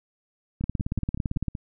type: two click trains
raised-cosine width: 5 ms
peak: -20 / -14 dBFS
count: 6 / 16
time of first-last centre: 0.61-1.552 / 0.64-1.483 s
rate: 5.31 / 17.8 Hz
effects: none